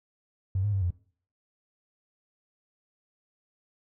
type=tone with pitch steps; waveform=triangle; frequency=95.2 / 103.6 / 97.5 / 88.1 Hz; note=F#2 / G#2 / G2 / F2; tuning=+50 / -4 / -9 / +16 cents; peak=-20 dBFS; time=0.55-0.906 s; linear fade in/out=5 ms; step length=89 ms; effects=noise-tail reverb RT60 0.5 s tail -25 dB re dry + tanh soft clip ceiling -22 dBFS